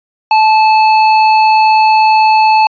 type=tone with hard clipping; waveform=sine; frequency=871 Hz; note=A5; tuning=18 cents flat; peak=-7 dBFS; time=0.31-2.67 s; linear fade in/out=2 ms; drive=14 dB; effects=resampled to 11025 Hz